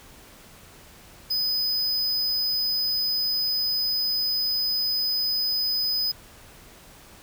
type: tone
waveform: square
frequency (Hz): 5010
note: D#8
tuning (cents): +11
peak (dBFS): -23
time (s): 1.3-6.12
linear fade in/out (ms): 10
effects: pink hiss -49 dBFS RMS until 7.22 s